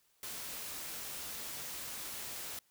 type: noise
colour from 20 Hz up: white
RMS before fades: -43 dBFS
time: 0.23-2.59 s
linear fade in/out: 2 ms
effects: white hiss -72 dBFS RMS until 2.7 s